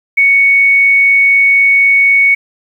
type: tone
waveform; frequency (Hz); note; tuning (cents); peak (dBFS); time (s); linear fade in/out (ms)
sine; 2224; C#7; +5; -5; 0.17-2.35; 10
effects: 7-bit